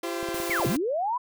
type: chord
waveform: sawtooth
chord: F suspended second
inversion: none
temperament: equal with one note detuned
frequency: 340.3 / 392 / 523.3 Hz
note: F4 / G4 / C5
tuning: -45 / 0 / 0 cents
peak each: -27 / -32 / -32 dBFS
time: 0.03-0.76 s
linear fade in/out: 5 ms
type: clicks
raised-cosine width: 2 ms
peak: -26 dBFS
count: 9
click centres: 0.229 / 0.288 / 0.345 / 0.401 / 0.497 / 0.598 / 0.651 / 0.698 / 0.761 s
type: band-stop noise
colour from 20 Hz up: white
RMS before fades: -37 dBFS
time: 0.34-0.77 s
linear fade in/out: 5 ms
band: 100 to 260 Hz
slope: 48 dB/octave
type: linear two-way sweep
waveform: sine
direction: down then up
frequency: 2383 to 109.5 to 1026 Hz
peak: -24 dBFS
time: 0.5-1.18 s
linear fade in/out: 10 ms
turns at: 0.67 s
effects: none